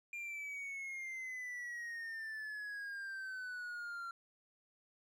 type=exponential sweep; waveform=triangle; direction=down; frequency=2402 to 1368 Hz; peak=-40 dBFS; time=0.13-4.11 s; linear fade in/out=2 ms; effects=none